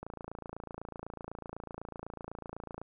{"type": "click train", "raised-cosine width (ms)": 1, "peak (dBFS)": -27, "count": 79, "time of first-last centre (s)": [0.03, 2.816], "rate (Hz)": 28, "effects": []}